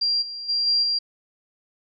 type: tone with level steps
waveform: sine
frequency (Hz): 4755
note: D8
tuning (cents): +21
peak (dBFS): -19 / -31 / -20 / -17 / -20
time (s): 0.01-0.99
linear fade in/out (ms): 10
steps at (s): 0.21 / 0.48 / 0.66 / 0.82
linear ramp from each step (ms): 20
effects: none